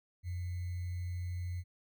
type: tone with sample-and-hold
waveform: sine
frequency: 88.7 Hz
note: F2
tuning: 27 cents sharp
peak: -35 dBFS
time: 0.23-1.64 s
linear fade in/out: 50 ms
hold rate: 2100 Hz
effects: none